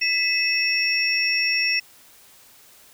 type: tone cluster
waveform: sine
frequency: 1993 / 2601 / 5490 Hz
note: B6 / E7 / F8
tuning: +15 / -24 / -31 cents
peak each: -27 / -21 / -24 dBFS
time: 0.01-1.8 s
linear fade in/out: 10 ms
effects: white hiss -51 dBFS RMS until 2.93 s